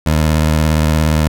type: tone with vibrato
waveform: 20% pulse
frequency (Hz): 77.78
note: D#2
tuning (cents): 0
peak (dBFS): -6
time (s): 0.06-1.28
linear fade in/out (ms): 5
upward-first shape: sine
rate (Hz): 17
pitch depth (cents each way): 46
effects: none